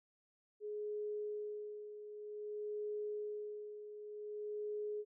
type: tone with tremolo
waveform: sine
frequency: 419.7 Hz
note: G#4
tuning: 18 cents sharp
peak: -38 dBFS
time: 0.6-5.05 s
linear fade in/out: 50 ms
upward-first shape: sine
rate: 0.53 Hz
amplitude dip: 65%
effects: none